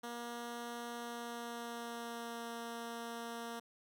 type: tone with pitch glide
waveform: 10% pulse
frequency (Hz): 237.4 to 232.9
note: A#3 to A#3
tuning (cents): +32 to -1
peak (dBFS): -34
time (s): 0.03-3.6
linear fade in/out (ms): 10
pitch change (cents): -33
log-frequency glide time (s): 0.92-2.49
effects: none